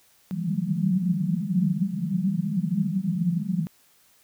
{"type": "band-pass noise", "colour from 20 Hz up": "white", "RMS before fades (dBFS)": -25, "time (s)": [0.31, 3.67], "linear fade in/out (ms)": 0, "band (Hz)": [160, 200], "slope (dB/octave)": 96, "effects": ["white hiss -60 dBFS RMS until 4.23 s"]}